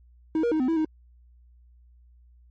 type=tone with pitch steps; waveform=triangle; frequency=317.3 / 474 / 313.4 / 255.7 / 327.3 / 313.5 Hz; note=D#4 / A#4 / D#4 / C4 / E4 / D#4; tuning=+34 / +29 / +13 / -40 / -12 / +13 cents; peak=-19 dBFS; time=0.35-0.848 s; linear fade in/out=2 ms; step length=83 ms; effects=added 60 Hz sine -52 dBFS peak until 2.5 s + MP3 32 kbps